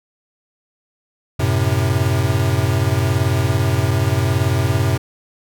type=chord; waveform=square; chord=F# diminished; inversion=none; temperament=equal; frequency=92.5 / 110 / 130.81 Hz; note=F#2 / A2 / C3; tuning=0 / 0 / 0 cents; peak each=-20 dBFS; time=1.39-4.98 s; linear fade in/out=10 ms; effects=none